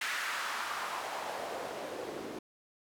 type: noise with band-pass filter sweep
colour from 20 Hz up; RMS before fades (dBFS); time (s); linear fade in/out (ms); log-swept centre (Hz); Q
white; -38; 0.01-2.39; 5; 1800 to 330; 1.9
effects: none